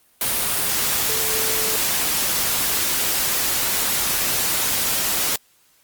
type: tone in noise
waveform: sine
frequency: 440 Hz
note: A4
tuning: in tune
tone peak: -30 dBFS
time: 1.09-1.76 s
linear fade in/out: 2 ms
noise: white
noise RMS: -21 dBFS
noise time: 0.21-5.36 s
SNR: -12 dB
effects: white hiss -58 dBFS RMS until 5.83 s + Opus 32 kbps